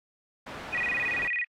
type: low-pass noise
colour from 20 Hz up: white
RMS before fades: -41 dBFS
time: 0.46-1.28 s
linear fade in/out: 10 ms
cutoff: 1700 Hz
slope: 12 dB/octave
type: tone with vibrato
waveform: sine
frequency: 2185 Hz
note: C#7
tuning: 26 cents flat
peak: -26 dBFS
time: 0.72-1.45 s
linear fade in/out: 20 ms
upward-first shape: square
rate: 18 Hz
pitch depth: 220 cents each way
effects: AAC 48 kbps